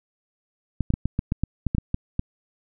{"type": "clicks", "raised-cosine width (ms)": 5, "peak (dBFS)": -10, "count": 12, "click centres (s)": [0.807, 0.904, 0.939, 1.056, 1.191, 1.321, 1.436, 1.667, 1.749, 1.783, 1.944, 2.194], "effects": []}